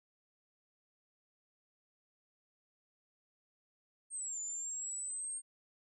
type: exponential two-way sweep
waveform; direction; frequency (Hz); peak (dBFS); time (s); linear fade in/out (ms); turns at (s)
sine; down then up; 8620 to 7040 to 8620; -38; 4.1-5.42; 50; 4.4
effects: none